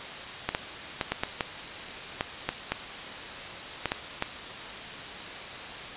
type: clicks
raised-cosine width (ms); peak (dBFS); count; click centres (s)
0.3; -10; 12; 0.49 / 0.549 / 1.012 / 1.12 / 1.235 / 1.408 / 2.209 / 2.49 / 2.72 / 3.857 / 3.919 / 4.224
effects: white hiss -38 dBFS RMS until 5.96 s + resampled to 8000 Hz